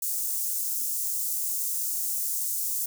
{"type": "high-pass noise", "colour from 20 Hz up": "white", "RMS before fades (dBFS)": -29, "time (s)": [0.02, 2.86], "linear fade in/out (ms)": 5, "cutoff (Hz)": 6600, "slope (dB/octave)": 24, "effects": []}